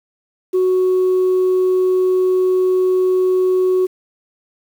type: tone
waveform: sine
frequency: 370 Hz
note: F#4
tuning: in tune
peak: -10 dBFS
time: 0.53-3.87 s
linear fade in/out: 20 ms
effects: tanh soft clip ceiling -10 dBFS + 7-bit